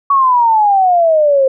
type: exponential sweep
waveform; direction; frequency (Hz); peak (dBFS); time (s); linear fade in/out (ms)
sine; down; 1131 to 523.3; -7; 0.1-1.48; 5
effects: none